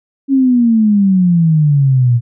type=exponential sweep; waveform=sine; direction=down; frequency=277.2 to 116.54 Hz; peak=-7 dBFS; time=0.28-2.21 s; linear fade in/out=50 ms; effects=none